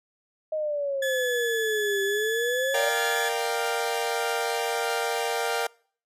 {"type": "exponential two-way sweep", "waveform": "sine", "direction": "down then up", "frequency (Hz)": [629, 392, 586], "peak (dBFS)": -25, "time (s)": [0.52, 2.89], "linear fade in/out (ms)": 5, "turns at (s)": 2.03}
{"type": "tone", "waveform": "35% pulse", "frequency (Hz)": 1713, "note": "A6", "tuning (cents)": -47, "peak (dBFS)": -25, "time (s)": [1.02, 3.29], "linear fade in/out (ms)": 5}
{"type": "chord", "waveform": "sawtooth", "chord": "G minor seventh", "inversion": "first", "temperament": "equal with one note detuned", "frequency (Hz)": [466.2, 599, 698.5, 784], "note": ["Bb4", "D5", "F5", "G5"], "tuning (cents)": [0, 34, 0, 0], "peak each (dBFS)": [-25, -30, -28, -27], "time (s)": [2.74, 5.67], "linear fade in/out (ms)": 5}
{"effects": ["noise-tail reverb RT60 0.5 s tail -25 dB re dry", "resampled to 32000 Hz"]}